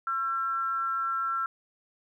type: tone with amplitude modulation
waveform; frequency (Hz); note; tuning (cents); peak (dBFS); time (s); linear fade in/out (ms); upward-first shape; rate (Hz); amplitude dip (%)
sine; 1348; E6; +38; -24; 0.07-1.46; 2; sine; 261; 55
effects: 11-bit